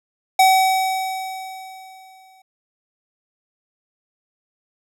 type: tone with exponential decay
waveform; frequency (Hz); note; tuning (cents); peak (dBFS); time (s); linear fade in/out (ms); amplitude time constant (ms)
square; 758; F#5; +42; -10; 0.39-2.42; 5; 440
effects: none